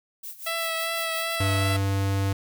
violet noise with tremolo, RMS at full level -36 dBFS, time 0.23-1.36 s, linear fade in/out 5 ms, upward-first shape sine, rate 5.5 Hz, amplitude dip 80%
10% pulse tone with vibrato, 659.3 Hz, E5, in tune, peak -18 dBFS, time 0.46-1.77 s, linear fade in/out 10 ms, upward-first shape triangle, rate 2.6 Hz, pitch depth 20 cents each way
square tone, 98 Hz, G2, in tune, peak -23 dBFS, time 1.4-2.33 s, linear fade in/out 5 ms
effects none

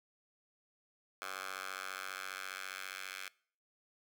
10% pulse tone with high-pass filter sweep, 94.8 Hz, F#2, 43 cents sharp, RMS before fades -44 dBFS, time 1.22-3.28 s, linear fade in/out 0 ms, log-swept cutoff 1100 to 1900 Hz, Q 1.7, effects noise-tail reverb RT60 0.5 s tail -23 dB re dry

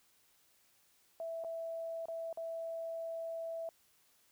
sine tone with dropouts, 659.3 Hz, E5, in tune, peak -38 dBFS, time 1.2-3.69 s, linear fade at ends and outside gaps 1 ms, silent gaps 1.439-1.446 / 2.056-2.084 / 2.328-2.373 s, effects white hiss -70 dBFS RMS until 4.31 s

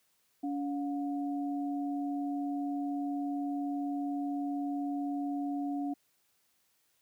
sine tone pair together, 284.3 / 716.4 Hz, C#4 / F5, +44 / +44 cents, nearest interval octave + major third, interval 1600 cents, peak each -32 / -40 dBFS, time 0.43-5.94 s, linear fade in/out 10 ms, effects white hiss -73 dBFS RMS until 7.01 s + high-pass 60 Hz 12 dB/octave

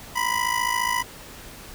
25% pulse ring-modulated tone, 987.8 Hz, B5, in tune, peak -15 dBFS, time 0.15-1.03 s, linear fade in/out 20 ms, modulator 27.3 Hz, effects pink hiss -42 dBFS RMS until 1.74 s

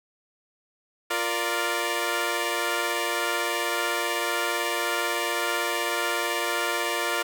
10% pulse chord, Bb major, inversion second, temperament equal, 349.2 / 466.2 / 587.3 Hz, F4 / Bb4 / D5, 0 / 0 / 0 cents, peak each -21 dBFS, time 1.1-7.23 s, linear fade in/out 10 ms, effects none

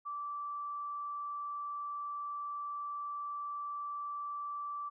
sine tone, 1164 Hz, D6, 16 cents flat, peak -37 dBFS, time 0.05-4.9 s, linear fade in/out 20 ms, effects none

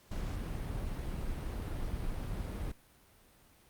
brown noise, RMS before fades -37 dBFS, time 0.11-2.72 s, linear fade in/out 5 ms, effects pink hiss -63 dBFS RMS until 3.69 s + Opus 48 kbps

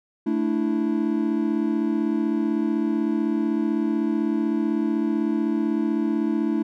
triangle chord, A suspended fourth, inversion none, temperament equal, 220 / 293.7 / 329.6 Hz, A3 / D4 / E4, 0 / 0 / 0 cents, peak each -23 dBFS, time 0.26-6.63 s, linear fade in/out 10 ms, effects none

